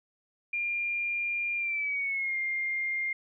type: tone with pitch glide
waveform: sine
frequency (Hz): 2400 to 2114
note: D7 to C7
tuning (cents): +37 to +17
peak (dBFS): -28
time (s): 0.53-3.13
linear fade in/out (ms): 5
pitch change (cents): -220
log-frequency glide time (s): 1.57-2.37
effects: none